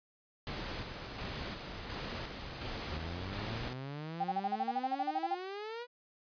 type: noise with tremolo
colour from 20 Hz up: pink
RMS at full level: -40 dBFS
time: 0.47-3.73 s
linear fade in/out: 0 ms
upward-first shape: square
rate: 1.4 Hz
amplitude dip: 35%
type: exponential sweep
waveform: sawtooth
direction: up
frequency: 73.9 to 493.9 Hz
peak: -36 dBFS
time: 2.88-5.87 s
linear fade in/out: 50 ms
type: tone bursts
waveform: sine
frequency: 784 Hz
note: G5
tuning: in tune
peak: -29 dBFS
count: 15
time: 4.2-5.349 s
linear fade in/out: 10 ms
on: 43 ms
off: 36 ms
effects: resampled to 11025 Hz